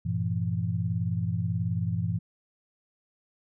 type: chord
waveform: sine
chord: E diminished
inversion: first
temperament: equal with one note detuned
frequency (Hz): 98 / 116.54 / 168.18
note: G2 / Bb2 / E3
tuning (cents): 0 / 0 / +35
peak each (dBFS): -30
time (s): 0.05-2.19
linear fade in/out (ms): 10
effects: none